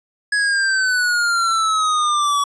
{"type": "exponential sweep", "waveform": "square", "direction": "down", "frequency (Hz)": [1681, 1131], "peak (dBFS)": -16, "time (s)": [0.32, 2.44], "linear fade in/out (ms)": 5, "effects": ["resampled to 22050 Hz"]}